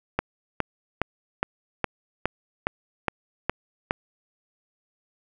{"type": "click train", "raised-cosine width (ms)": 0.5, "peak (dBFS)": -7, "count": 10, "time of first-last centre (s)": [0.19, 3.909], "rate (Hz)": 2.42, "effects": []}